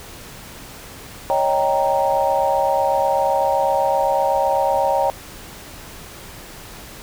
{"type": "chord", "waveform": "sine", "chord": "Eb dominant seventh", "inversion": "third", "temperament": "equal", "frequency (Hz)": [554.4, 622.3, 784, 932.3], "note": ["Db5", "Eb5", "G5", "Bb5"], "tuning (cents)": [0, 0, 0, 0], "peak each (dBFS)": [-20, -23, -20, -21], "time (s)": [1.3, 5.1], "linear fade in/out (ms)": 0, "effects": ["pink hiss -38 dBFS RMS until 7.02 s"]}